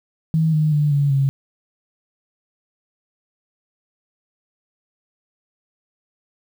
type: tone with pitch steps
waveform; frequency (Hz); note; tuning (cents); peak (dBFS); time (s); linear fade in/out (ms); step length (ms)
sine; 160 / 153.93 / 148.08 / 142.46 / 137.05; D#3 / D#3 / D3 / C#3 / C#3; +49 / -18 / +15 / +48 / -19; -14; 0.34-1.29; 0; 190
effects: 8-bit